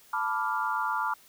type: chord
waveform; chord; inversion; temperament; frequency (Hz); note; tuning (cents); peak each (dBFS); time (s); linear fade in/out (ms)
sine; B half-diminished seventh; third; equal; 880 / 987.8 / 1174.7 / 1396.9; A5 / B5 / D6 / F6; 0 / 0 / 0 / 0; -32; 0.13-1.14; 5
effects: white hiss -57 dBFS RMS until 1.28 s